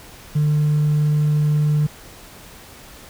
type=tone with hard clipping; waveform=triangle; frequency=150 Hz; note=D3; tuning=37 cents sharp; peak=-14 dBFS; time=0.35-1.87 s; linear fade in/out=10 ms; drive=2 dB; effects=pink hiss -42 dBFS RMS until 3.09 s